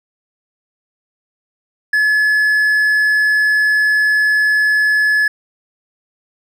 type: tone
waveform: triangle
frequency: 1710 Hz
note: A6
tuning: 50 cents flat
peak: -9 dBFS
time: 1.93-5.28 s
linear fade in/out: 5 ms
effects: none